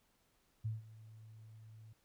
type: tone with ADSR envelope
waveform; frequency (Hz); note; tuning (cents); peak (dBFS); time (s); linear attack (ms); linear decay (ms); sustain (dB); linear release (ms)
sine; 110.1; A2; +2; -34; 0.64-1.93; 17; 160; -19; 5
effects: pink hiss -75 dBFS RMS until 2.04 s